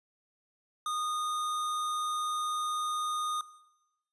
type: tone with sample-and-hold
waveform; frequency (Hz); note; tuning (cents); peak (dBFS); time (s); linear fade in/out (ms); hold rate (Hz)
sine; 1232; D#6; -17; -30; 0.86-3.41; 2; 4900
effects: noise-tail reverb RT60 1.0 s tail -18 dB re dry + resampled to 24000 Hz